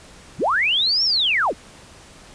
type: linear two-way sweep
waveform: sine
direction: up then down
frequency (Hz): 56 to 5588 to 130.5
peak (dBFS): -16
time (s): 0.38-1.54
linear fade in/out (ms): 50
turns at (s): 1.04
effects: pink hiss -45 dBFS RMS until 2.34 s + resampled to 22050 Hz